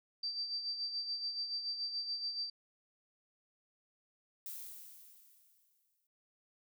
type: tone with tremolo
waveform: sine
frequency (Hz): 4667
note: D8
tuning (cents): -12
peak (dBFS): -34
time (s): 0.23-2.5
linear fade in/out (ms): 5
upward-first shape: sine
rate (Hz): 7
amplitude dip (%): 55
type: noise with exponential decay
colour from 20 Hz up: violet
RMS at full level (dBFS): -43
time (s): 4.46-6.07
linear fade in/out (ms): 2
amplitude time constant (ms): 350
effects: none